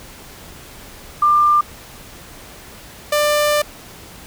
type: tone pair in turn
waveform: sine / sawtooth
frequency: 1193 / 593.7 Hz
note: D6 / D5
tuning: +27 / +19 cents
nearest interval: octave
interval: 1208 cents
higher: first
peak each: -10 dBFS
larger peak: neither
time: 1.22-1.61 / 3.12-3.62 s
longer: second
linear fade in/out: 5 ms
effects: pink hiss -39 dBFS RMS until 4.26 s